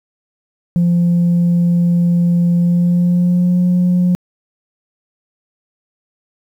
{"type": "tone with pitch glide", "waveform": "sine", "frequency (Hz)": [173.2, 179], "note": ["F3", "F3"], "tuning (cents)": [-14, 43], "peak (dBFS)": -8, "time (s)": [0.76, 4.15], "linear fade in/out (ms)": 0, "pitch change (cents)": 57, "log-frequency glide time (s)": [2.56, 3.6], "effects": ["tanh soft clip ceiling -8 dBFS", "8-bit"]}